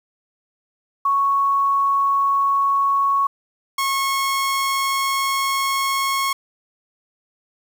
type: tone pair in turn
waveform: sine / sawtooth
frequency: 1108.7 / 1091.5 Hz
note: C#6 / C#6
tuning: 0 / -27 cents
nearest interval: unison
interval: 27 cents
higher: first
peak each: -15 dBFS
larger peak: neither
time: 1.05-3.27 / 3.78-6.33 s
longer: second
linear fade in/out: 5 ms
effects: 8-bit